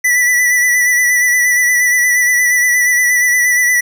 square tone with vibrato, 1969 Hz, B6, 6 cents flat, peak -10 dBFS, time 0.04-3.81 s, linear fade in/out 10 ms, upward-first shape sine, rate 8.5 Hz, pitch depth 31 cents each way, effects none

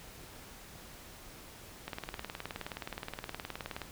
click train, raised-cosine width 0.3 ms, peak -22 dBFS, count 38, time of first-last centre 1.88-3.817 s, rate 19.1 Hz, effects pink hiss -51 dBFS RMS until 3.91 s

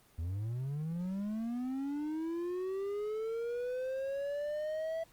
triangle linear sweep, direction up, 77.78 to 659.3 Hz, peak -32 dBFS, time 0.18-5.04 s, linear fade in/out 10 ms, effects pink hiss -64 dBFS RMS until 5.12 s + Opus 32 kbps

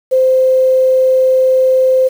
sine tone with quantisation, 519 Hz, C5, 14 cents flat, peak -7 dBFS, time 0.11-2.09 s, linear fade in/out 20 ms, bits 6, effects none

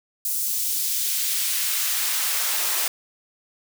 white noise with high-pass filter sweep, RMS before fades -24 dBFS, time 0.25-2.88 s, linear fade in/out 2 ms, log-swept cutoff 7600 to 520 Hz, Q 0.71, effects none

